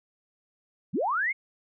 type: linear sweep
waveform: sine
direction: up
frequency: 121.5 to 2227 Hz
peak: -24 dBFS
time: 0.93-1.33 s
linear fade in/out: 20 ms
effects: none